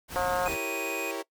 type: noise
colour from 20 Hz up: pink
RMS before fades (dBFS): -38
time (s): 0.08-0.58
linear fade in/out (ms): 50
type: harmonic tone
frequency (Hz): 180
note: F#3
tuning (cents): -47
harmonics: 3 / 4 / 5 / 6 / 7 / 8 / 9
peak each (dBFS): -29 / -31 / -33 / -35 / -36 / -37 / -38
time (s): 0.16-0.48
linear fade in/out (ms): 0
type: tone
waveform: square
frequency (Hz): 2489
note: D#7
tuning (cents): 0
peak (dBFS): -34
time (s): 0.46-1.11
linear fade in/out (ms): 0
type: chord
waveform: 30% pulse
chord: E diminished seventh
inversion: none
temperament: equal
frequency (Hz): 329.6 / 392 / 466.2 / 554.4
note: E4 / G4 / Bb4 / Db5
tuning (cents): 0 / 0 / 0 / 0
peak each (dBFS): -35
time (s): 0.47-1.23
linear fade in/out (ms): 20
effects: noise-tail reverb RT60 0.1 s tail -21 dB re dry